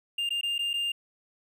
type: tone with dropouts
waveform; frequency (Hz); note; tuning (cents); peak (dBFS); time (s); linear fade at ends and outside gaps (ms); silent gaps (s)
triangle; 2804; F7; +6; -25; 0.18-0.92; 5; 0.292-0.305 / 0.412-0.431 / 0.582-0.59 / 0.733-0.738
effects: none